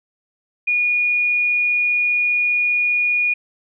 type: tone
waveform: sine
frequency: 2445 Hz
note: D#7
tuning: 31 cents flat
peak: -15 dBFS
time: 0.67-3.34 s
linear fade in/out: 10 ms
effects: none